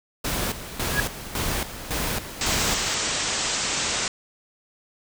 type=noise with tremolo; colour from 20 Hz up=pink; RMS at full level=-26 dBFS; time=0.24-2.95 s; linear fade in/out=10 ms; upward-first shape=square; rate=1.8 Hz; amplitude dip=70%
type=tone with exponential growth; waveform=sine; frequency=1661.2 Hz; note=G#6; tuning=in tune; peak=-16 dBFS; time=0.88-1 s; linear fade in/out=1 ms; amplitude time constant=26 ms
type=low-pass noise; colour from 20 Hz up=white; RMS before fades=-26 dBFS; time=2.41-4.08 s; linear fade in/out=2 ms; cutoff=8200 Hz; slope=96 dB/octave
effects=none